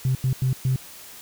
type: tone bursts at uneven times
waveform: sine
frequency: 130 Hz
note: C3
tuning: 11 cents flat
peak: -17 dBFS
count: 4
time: 0.05-0.15 / 0.24-0.33 / 0.42-0.53 / 0.65-0.76 s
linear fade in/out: 2 ms
effects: tanh soft clip ceiling -15 dBFS + white hiss -43 dBFS RMS until 1.21 s